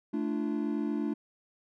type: chord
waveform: triangle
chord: D minor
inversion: second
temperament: equal with one note detuned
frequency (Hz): 220 / 293.7 / 342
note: A3 / D4 / F4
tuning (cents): 0 / 0 / -36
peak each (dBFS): -31 / -30 / -34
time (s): 0.13-1.14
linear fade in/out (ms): 10
effects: none